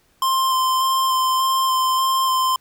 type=tone with vibrato; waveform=square; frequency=1046 Hz; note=C6; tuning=1 cent flat; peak=-17 dBFS; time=0.22-2.56 s; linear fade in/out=2 ms; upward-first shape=square; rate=1.7 Hz; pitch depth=11 cents each way; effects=pink hiss -60 dBFS RMS until 2.6 s